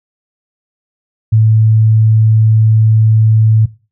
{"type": "tone", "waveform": "sine", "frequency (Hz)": 110, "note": "A2", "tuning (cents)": 0, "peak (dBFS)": -5, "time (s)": [1.32, 3.66], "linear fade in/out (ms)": 10, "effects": ["noise-tail reverb RT60 0.3 s tail -18 dB re dry"]}